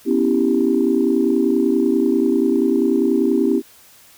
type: chord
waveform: sine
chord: C# half-diminished seventh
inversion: third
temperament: equal with one note detuned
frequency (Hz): 246.9 / 277.2 / 327.4 / 392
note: B3 / C#4 / E4 / G4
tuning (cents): 0 / 0 / -12 / 0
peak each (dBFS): -19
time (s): 0.05-3.62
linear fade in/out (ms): 50
effects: tanh soft clip ceiling -4 dBFS + white hiss -48 dBFS RMS until 4.17 s